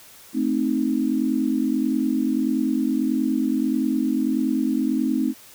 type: chord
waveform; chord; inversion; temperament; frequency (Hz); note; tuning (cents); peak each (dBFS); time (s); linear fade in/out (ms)
sine; A diminished; none; equal; 220 / 261.6 / 311.1; A3 / C4 / Eb4; 0 / 0 / 0; -25 / -22 / -24; 0.33-5.34; 50
effects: white hiss -47 dBFS RMS until 5.54 s